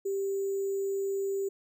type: tone with sample-and-hold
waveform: sine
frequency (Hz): 392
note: G4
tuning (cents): 0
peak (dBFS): -28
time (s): 0.05-1.49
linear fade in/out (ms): 10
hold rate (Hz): 7350
effects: none